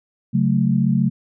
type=chord; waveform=sine; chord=F# minor; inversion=second; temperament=equal; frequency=138.59 / 185 / 220 Hz; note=C#3 / F#3 / A3; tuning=0 / 0 / 0 cents; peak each=-19 dBFS; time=0.33-1.1 s; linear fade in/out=20 ms; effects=none